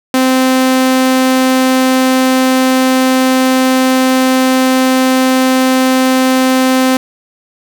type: tone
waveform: sawtooth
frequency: 259.4 Hz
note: C4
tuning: 15 cents flat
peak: -4 dBFS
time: 0.14-6.97 s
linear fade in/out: 2 ms
effects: none